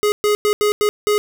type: tone bursts at uneven times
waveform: square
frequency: 417.7 Hz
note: G#4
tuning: 10 cents sharp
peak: -14 dBFS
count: 6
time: 0.03-0.12 / 0.24-0.35 / 0.45-0.53 / 0.61-0.72 / 0.81-0.89 / 1.07-1.18 s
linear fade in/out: 0 ms
effects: none